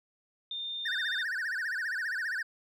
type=tone; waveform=sine; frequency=3619 Hz; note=A7; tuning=48 cents sharp; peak=-34 dBFS; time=0.51-1.23 s; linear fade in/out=2 ms
type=tone with vibrato; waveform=triangle; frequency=1661.2 Hz; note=G#6; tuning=in tune; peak=-29 dBFS; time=0.85-2.43 s; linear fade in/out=10 ms; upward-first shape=sine; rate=15 Hz; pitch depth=210 cents each way
effects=none